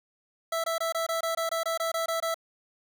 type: tone bursts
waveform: 25% pulse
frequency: 659.3 Hz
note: E5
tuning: in tune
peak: -23 dBFS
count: 13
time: 0.52-2.344 s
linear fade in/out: 5 ms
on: 120 ms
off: 22 ms
effects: none